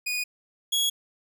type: tone pair in turn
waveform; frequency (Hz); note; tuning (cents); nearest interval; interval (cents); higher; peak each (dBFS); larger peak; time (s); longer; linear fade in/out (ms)
sawtooth; 2469 / 3335; D#7 / G#7; -14 / +7; perfect fourth; 521; second; -23 / -19; second; 0.06-0.24 / 0.72-0.9; neither; 10
effects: none